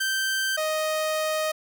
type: tone pair in turn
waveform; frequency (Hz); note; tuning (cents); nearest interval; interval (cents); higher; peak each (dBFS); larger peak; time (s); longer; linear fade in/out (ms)
sawtooth; 1559 / 623.5; G6 / D#5; -10 / +3; octave + major third; 1587; first; -20; neither; 0-0.57 / 0.57-1.52; second; 10
effects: none